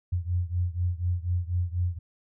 sine beating tone pair, 87.1 / 91.2 Hz, F2 / F#2, -4 / -24 cents, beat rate 4.1 Hz, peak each -27 / -29 dBFS, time 0.12-1.99 s, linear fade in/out 10 ms, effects none

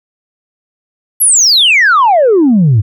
sine exponential sweep, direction down, 11840 to 96.8 Hz, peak -3 dBFS, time 1.2-2.82 s, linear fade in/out 20 ms, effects tanh soft clip ceiling -2 dBFS

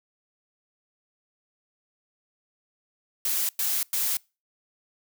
blue noise bursts, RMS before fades -26 dBFS, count 3, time 3.25-4.17 s, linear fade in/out 2 ms, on 240 ms, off 100 ms, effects noise-tail reverb RT60 0.3 s tail -26 dB re dry

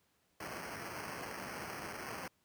violet noise with sample-and-hold, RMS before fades -44 dBFS, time 0.4-2.28 s, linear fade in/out 5 ms, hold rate 3675 Hz, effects pink hiss -75 dBFS RMS until 2.44 s + high-pass 80 Hz 12 dB/octave

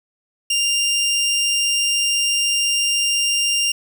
20% pulse tone, 2794 Hz, F7, in tune, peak -12 dBFS, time 0.5-3.72 s, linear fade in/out 5 ms, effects none

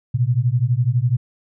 sine beating tone pair, 116.54 / 128.54 Hz, A#2 / C3, 0 / -30 cents, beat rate 12 Hz, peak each -18 dBFS, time 0.14-1.17 s, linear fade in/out 10 ms, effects none

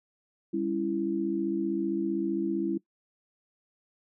sine chord, C# diminished, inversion second, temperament just, 199.57 / 277.2 / 332.6 Hz, G3 / C#4 / E4, +31 / 0 / +16 cents, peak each -33 / -33 / -28 dBFS, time 0.53-2.78 s, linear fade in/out 10 ms, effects noise-tail reverb RT60 0.1 s tail -20 dB re dry

